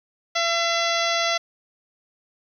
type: harmonic tone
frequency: 676 Hz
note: E5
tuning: 43 cents sharp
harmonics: 1 / 2 / 3 / 4 / 5 / 6 / 7 / 8 / 9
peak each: -25 / -27 / -27 / -32 / -28 / -32 / -32 / -35 / -33 dBFS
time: 0.35-1.38 s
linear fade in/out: 10 ms
effects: 9-bit